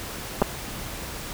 clicks, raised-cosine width 1 ms, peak -5 dBFS, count 2, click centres 0.418 / 0.423 s, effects pink hiss -35 dBFS RMS until 1.33 s

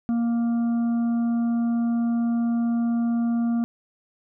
harmonic tone, 233.9 Hz, A#3, 6 cents sharp, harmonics 1 / 3 / 5 / 6, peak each -20 / -38 / -45 / -48 dBFS, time 0.09-3.64 s, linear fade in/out 0 ms, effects none

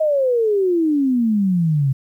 sine exponential sweep, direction down, 639 to 130.81 Hz, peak -14 dBFS, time 0-1.93 s, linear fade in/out 10 ms, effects 9-bit

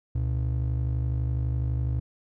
triangle ring-modulated tone, 96 Hz, G2, 36 cents flat, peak -19 dBFS, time 0.15-2 s, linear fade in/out 5 ms, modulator 26 Hz, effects none

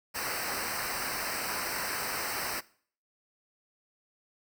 pink noise with comb filter, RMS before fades -34 dBFS, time 0.14-2.61 s, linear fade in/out 20 ms, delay 0.29 ms, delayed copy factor -0.9, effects noise-tail reverb RT60 0.5 s tail -20 dB re dry

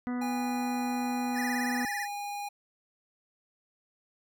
harmonic tone, 246.9 Hz, B3, in tune, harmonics 1 / 2 / 3 / 4 / 5 / 6 / 7 / 8, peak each -30 / -45 / -44 / -48 / -46 / -49 / -55 / -49 dBFS, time 0.07-1.85 s, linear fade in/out 0 ms
square tone, 817 Hz, G#5, 29 cents flat, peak -35 dBFS, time 0.21-2.49 s, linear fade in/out 10 ms
square tone with vibrato, 1848 Hz, A#6, 16 cents flat, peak -34 dBFS, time 1.33-2.08 s, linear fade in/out 50 ms, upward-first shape sine, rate 18 Hz, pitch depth 130 cents each way
effects none

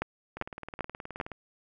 two click trains, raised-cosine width 0.5 ms, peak -24 / -14 dBFS, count 19 / 4, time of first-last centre 0.37-1.317 / 0.02-1.201 s, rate 19 / 2.54 Hz, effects none

